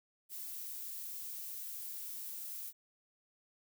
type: noise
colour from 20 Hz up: violet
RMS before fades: -44 dBFS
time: 0.29-2.73 s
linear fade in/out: 50 ms
effects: none